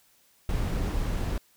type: noise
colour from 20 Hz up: brown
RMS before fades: -28 dBFS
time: 0.49-1.38 s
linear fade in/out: 2 ms
effects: white hiss -63 dBFS RMS until 1.56 s